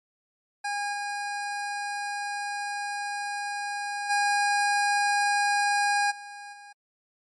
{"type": "tone with level steps", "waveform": "25% pulse", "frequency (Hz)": 816, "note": "G#5", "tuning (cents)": -31, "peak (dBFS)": [-24, -26, -18, -36, -41], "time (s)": [0.64, 6.73], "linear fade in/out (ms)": 10, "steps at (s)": [0.92, 4.09, 6.1, 6.52], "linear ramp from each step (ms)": 20, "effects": ["MP3 48 kbps"]}